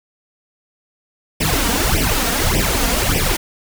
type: noise with flanger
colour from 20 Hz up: pink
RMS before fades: -17 dBFS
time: 1.4-3.37 s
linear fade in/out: 10 ms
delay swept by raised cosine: 0.36 to 4.36 ms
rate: 1.7 Hz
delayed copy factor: +0.95
effects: none